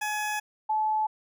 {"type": "tone pair in turn", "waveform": ["20% pulse", "sine"], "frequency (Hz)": [845, 863.8], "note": ["G#5", "A5"], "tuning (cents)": [30, -32], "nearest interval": "unison", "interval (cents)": 38, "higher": "second", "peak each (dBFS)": -23, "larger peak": "neither", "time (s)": [[0.01, 0.4], [0.69, 1.07]], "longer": "first", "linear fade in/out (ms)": 10, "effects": []}